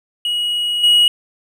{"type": "tone with level steps", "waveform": "triangle", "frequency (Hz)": 2904, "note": "F#7", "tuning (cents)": -33, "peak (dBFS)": [-15, -7], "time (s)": [0.25, 1.08], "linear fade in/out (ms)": 2, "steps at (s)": 0.83, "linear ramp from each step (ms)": 10, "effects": []}